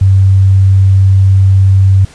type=tone; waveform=sine; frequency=96.2 Hz; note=G2; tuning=32 cents flat; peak=-3 dBFS; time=0.01-2.05 s; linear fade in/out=5 ms; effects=pink hiss -38 dBFS RMS until 2.14 s + resampled to 22050 Hz